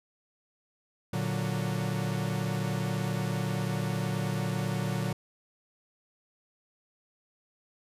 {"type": "chord", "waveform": "45% pulse", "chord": "Bb augmented", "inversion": "none", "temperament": "equal", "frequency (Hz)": [116.54, 146.83, 185], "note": ["Bb2", "D3", "F#3"], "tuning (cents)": [0, 0, 0], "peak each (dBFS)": -33, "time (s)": [1.13, 5.13], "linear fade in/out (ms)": 5, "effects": ["resampled to 32000 Hz"]}